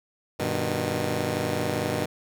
10% pulse chord, G augmented, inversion none, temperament just, 98 / 122.5 / 153.12 Hz, G2 / B2 / D#3, 0 / -14 / -27 cents, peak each -22 dBFS, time 0.39-2.06 s, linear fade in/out 10 ms, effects none

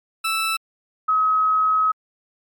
20% pulse / sine tone pair in turn, 1318.5 / 1275.1 Hz, E6 / D#6, 0 / +42 cents, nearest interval minor second, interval 58 cents, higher first, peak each -15 dBFS, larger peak neither, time 0.24-0.57 / 1.08-1.92 s, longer second, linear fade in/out 10 ms, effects MP3 96 kbps

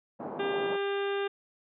white band-pass noise, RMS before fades -38 dBFS, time 0.19-0.77 s, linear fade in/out 20 ms, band 160 to 840 Hz, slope 24 dB/octave
harmonic tone, 398.9 Hz, G4, 30 cents sharp, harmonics 1 / 2 / 3 / 4 / 5 / 6 / 7 / 8 / 9, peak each -29 / -39 / -41 / -39 / -47 / -47 / -44 / -51 / -46 dBFS, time 0.39-1.28 s, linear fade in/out 10 ms
effects none

